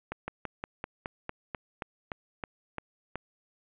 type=slowing click train; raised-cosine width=0.5 ms; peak=-19 dBFS; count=13; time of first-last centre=0.12-3.156 s; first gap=160 ms; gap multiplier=1.08; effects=resampled to 8000 Hz + 10-bit